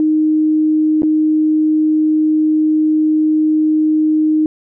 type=tone with dropouts; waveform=sine; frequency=309.7 Hz; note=D#4; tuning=8 cents flat; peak=-10 dBFS; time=0-4.46 s; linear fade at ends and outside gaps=1 ms; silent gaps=1.021-1.032 s; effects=none